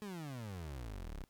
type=exponential sweep; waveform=30% pulse; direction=down; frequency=216.1 to 30.81 Hz; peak=-40 dBFS; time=0.02-1.24 s; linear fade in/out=0 ms; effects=pink hiss -74 dBFS RMS until 1.29 s